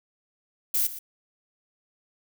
violet noise with echo, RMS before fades -24 dBFS, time 0.74-0.87 s, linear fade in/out 5 ms, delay 120 ms, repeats 1, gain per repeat -14 dB, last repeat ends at 0.99 s, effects none

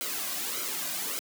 white noise with flanger, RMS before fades -33 dBFS, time 0.01-1.19 s, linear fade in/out 0 ms, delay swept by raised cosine 1.1 to 2.3 ms, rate 1.7 Hz, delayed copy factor -0.7, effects high-pass 200 Hz 12 dB/octave

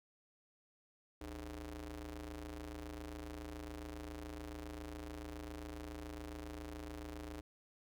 sawtooth ring-modulated tone, 115.6 Hz, A#2, 14 cents flat, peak -38 dBFS, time 1.21-7.41 s, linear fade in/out 5 ms, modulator 187 Hz, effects none

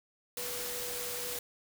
sine tone in noise, 489.2 Hz, B4, 16 cents flat, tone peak -43 dBFS, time 0.37-1.39 s, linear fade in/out 2 ms, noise white, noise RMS -38 dBFS, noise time 0.37-1.39 s, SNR -8 dB, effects none

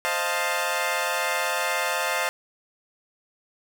15% pulse chord, F dominant seventh, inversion second, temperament equal, 523.3 / 622.3 / 698.5 / 880 Hz, C5 / Eb5 / F5 / A5, 0 / 0 / 0 / 0 cents, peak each -23 dBFS, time 0.05-2.29 s, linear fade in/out 0 ms, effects none

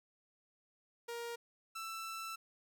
sawtooth tone pair in turn, 470 / 1329.4 Hz, A#4 / E6, +14 / +14 cents, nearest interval octave + tritone, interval 1800 cents, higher second, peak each -37 / -38 dBFS, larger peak first, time 1.08-1.36 / 1.75-2.36 s, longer second, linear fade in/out 10 ms, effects none

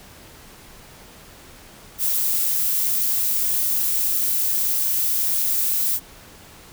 violet noise, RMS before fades -21 dBFS, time 1.98-6 s, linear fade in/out 50 ms, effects pink hiss -45 dBFS RMS until 6.72 s

